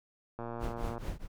click train, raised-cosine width 1 ms, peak -26 dBFS, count 70, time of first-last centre 0.39-0.98 s, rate 117 Hz
brown noise with tremolo, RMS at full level -33 dBFS, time 0.59-1.28 s, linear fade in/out 50 ms, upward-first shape triangle, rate 4.6 Hz, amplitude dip 100%
effects none

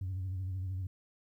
sine tone with vibrato, 93.5 Hz, F#2, 19 cents sharp, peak -32 dBFS, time 0.01-0.87 s, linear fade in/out 5 ms, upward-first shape sine, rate 13 Hz, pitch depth 60 cents each way, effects tanh soft clip ceiling -32 dBFS + 12-bit

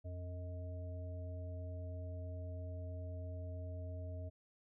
harmonic tone with a mistuned harmonic, 90 Hz, F#2, 47 cents flat, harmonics 1 / 3 / 5 / 7, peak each -42 / -56 / -60 / -52 dBFS, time 0.04-4.3 s, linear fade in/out 20 ms, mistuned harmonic 1, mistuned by -60 cents, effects none

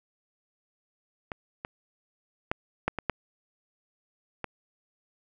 clicks, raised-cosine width 0.5 ms, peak -19 / -19 / -11 / -10 / -16 / -10 / -17 dBFS, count 7, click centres 1.318 / 1.649 / 2.515 / 2.88 / 2.987 / 3.097 / 4.443 s, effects none

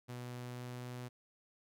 sawtooth tone with pitch glide, 123 to 123.86 Hz, B2 to B2, -7 to +5 cents, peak -39 dBFS, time 0.08-1.09 s, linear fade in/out 20 ms, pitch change +12 cents, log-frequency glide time 0.26-0.97 s, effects none

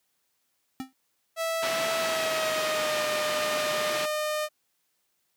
square tone with exponential decay, 262.5 Hz, C4, 6 cents sharp, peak -29 dBFS, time 0.8-0.93 s, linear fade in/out 0 ms, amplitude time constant 27 ms
sawtooth tone with pitch glide, 656 to 608.5 Hz, E5 to D#5, -9 to -39 cents, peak -23 dBFS, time 1.36-4.49 s, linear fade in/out 50 ms, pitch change -130 cents, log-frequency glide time 1.95-2.99 s
white band-pass noise, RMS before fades -33 dBFS, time 1.62-4.06 s, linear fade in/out 10 ms, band 150 to 3400 Hz, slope 12 dB/octave
effects white hiss -74 dBFS RMS until 5.36 s + high-pass 80 Hz 12 dB/octave

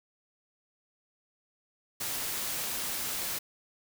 white noise, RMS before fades -34 dBFS, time 2-3.39 s, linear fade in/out 10 ms, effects none

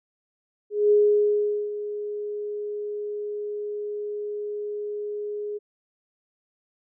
sine tone with ADSR envelope, 416.1 Hz, G#4, 3 cents sharp, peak -14 dBFS, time 0.7-5.59 s, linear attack 210 ms, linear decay 790 ms, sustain -14 dB, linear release 24 ms, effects none

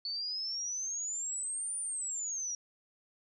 sine exponential two-way sweep, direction up then down, 4435 to 9397 to 5670 Hz, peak -34 dBFS, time 0.05-2.55 s, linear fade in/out 2 ms, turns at 1.78 s, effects none

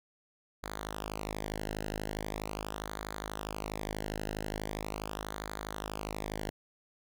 sawtooth tone with flanger, 52.3 Hz, G#1, 13 cents sharp, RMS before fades -39 dBFS, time 0.63-6.5 s, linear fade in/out 5 ms, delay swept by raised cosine 0.36 to 0.87 ms, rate 0.41 Hz, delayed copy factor -0.85, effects none

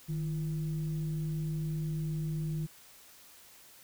sine tone with frequency modulation, 155.56 Hz, D#3, in tune, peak -31 dBFS, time 0.08-2.67 s, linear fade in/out 20 ms, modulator 183 Hz, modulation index 0.33, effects white hiss -56 dBFS RMS until 3.83 s

